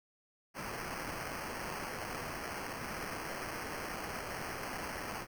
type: noise with sample-and-hold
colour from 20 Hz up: blue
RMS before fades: -41 dBFS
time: 0.54-5.27 s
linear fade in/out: 50 ms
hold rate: 3675 Hz
effects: none